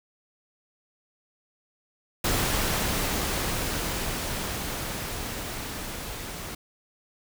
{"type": "noise with level ramp", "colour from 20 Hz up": "pink", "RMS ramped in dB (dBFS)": [-25, -37], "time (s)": [2.24, 6.55], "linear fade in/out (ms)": 5, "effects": []}